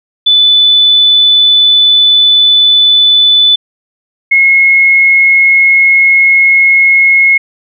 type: tone pair in turn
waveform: sine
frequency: 3492 / 2168 Hz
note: A7 / C#7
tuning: -14 / -39 cents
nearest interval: minor sixth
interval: 825 cents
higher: first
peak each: -3 dBFS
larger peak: neither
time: 0.26-3.56 / 4.31-7.38 s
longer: first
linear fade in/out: 10 ms
effects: none